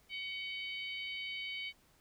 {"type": "harmonic tone with a mistuned harmonic", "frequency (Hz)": 760, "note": "F#5", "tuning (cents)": 46, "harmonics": [3, 4, 5, 6], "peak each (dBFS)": [-41, -43, -51, -53], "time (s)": [0.09, 1.73], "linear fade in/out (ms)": 50, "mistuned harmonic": 3, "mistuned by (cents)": -27, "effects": ["pink hiss -68 dBFS RMS until 2 s"]}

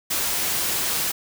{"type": "noise", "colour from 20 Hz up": "white", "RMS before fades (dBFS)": -24, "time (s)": [0.1, 1.12], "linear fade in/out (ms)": 10, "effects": []}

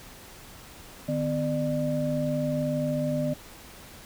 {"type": "tone cluster", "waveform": "sine", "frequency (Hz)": [152.3, 251.7, 597], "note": ["D#3", "B3", "D5"], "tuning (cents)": [-37, 33, 28], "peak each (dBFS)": -29, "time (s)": [1.08, 3.34], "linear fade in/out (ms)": 10, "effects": ["pink hiss -47 dBFS RMS until 4.05 s"]}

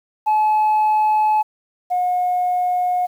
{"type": "tone pair in turn", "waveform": "sine", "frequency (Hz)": [857, 722], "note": ["A5", "F#5"], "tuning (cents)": [-46, -43], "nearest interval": "minor third", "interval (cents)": 297, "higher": "first", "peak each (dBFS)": [-11, -15], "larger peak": "first", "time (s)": [[0.26, 1.43], [1.9, 3.07]], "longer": "neither", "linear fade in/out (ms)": 20, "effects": ["tanh soft clip ceiling -12 dBFS", "8-bit"]}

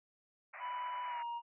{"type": "band-pass noise", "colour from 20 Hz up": "white", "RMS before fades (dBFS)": -50, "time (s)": [0.53, 1.23], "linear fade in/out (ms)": 10, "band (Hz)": [590, 2400], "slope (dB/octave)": 96}
{"type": "tone with pitch glide", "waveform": "triangle", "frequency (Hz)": [987.8, 942.6], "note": ["B5", "A#5"], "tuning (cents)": [0, 19], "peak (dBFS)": -36, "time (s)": [0.59, 1.42], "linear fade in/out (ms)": 50, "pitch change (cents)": -81, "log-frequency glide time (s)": [1.07, 1.21]}
{"effects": ["resampled to 8000 Hz"]}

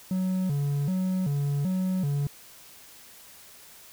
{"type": "tone with vibrato", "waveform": "triangle", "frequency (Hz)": 162.9, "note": "E3", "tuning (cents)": -20, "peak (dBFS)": -22, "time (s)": [0.11, 2.27], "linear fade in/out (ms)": 2, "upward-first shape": "square", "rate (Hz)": 1.3, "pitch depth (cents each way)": 230, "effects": ["white hiss -50 dBFS RMS until 3.92 s"]}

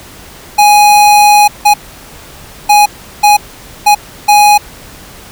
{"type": "tone bursts at uneven times", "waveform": "square", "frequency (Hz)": 830.6, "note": "G#5", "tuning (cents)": 0, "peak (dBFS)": -3, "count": 6, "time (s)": [[0.58, 1.48], [1.65, 1.74], [2.69, 2.86], [3.23, 3.37], [3.86, 3.95], [4.28, 4.58]], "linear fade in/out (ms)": 10, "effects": ["pink hiss -33 dBFS RMS until 5.31 s"]}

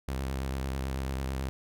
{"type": "tone with vibrato", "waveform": "sawtooth", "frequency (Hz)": 66.5, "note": "C2", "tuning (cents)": 29, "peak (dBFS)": -27, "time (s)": [0.08, 1.49], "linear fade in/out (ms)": 0, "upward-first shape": "triangle", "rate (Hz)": 9.1, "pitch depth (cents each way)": 55, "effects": []}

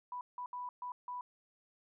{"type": "tone bursts at uneven times", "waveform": "sine", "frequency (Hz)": 987.8, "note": "B5", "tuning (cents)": 0, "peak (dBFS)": -39, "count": 5, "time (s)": [[0.12, 0.21], [0.38, 0.46], [0.53, 0.69], [0.82, 0.92], [1.08, 1.21]], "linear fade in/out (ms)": 2, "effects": []}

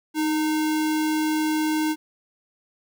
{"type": "tone with sample-and-hold", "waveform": "sine", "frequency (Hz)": 310.9, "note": "D#4", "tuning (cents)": -1, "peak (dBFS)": -20, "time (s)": [0.14, 1.96], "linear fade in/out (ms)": 50, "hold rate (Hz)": 1225, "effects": []}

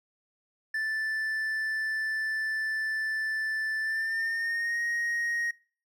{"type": "tone with pitch glide", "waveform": "triangle", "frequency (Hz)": [1760, 1875.5], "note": ["A6", "A#6"], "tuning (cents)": [0, 10], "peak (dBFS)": -26, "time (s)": [0.74, 5.51], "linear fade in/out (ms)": 5, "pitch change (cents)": 110, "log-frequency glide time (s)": [3.81, 4.81], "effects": ["noise-tail reverb RT60 0.4 s tail -22 dB re dry"]}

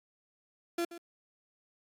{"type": "tone with echo", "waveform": "35% pulse", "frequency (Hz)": 341.8, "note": "F4", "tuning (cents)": -37, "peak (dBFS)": -28, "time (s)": [0.78, 0.85], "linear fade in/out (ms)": 5, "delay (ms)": 130, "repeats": 1, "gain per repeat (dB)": -14, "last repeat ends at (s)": 0.98, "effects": ["AAC 64 kbps"]}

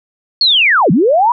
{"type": "linear two-way sweep", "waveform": "sine", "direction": "down then up", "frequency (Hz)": [4435, 143.5, 996], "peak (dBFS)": -7, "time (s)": [0.41, 1.32], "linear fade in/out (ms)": 2, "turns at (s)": 0.91, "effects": []}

